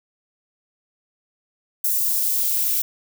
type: noise with high-pass filter sweep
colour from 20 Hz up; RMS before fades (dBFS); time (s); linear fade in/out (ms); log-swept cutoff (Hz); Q
violet; -21; 1.84-2.82; 5; 6000 to 1600; 0.8
effects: none